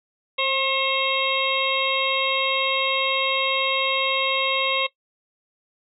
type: harmonic tone with a mistuned harmonic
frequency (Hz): 538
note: C5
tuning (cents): +48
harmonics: 1 / 2 / 4 / 5 / 6 / 7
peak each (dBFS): -27 / -27 / -27 / -27 / -27 / -27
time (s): 0.38-4.87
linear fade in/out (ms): 10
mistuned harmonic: 1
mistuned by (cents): -20
effects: noise-tail reverb RT60 0.1 s tail -18 dB re dry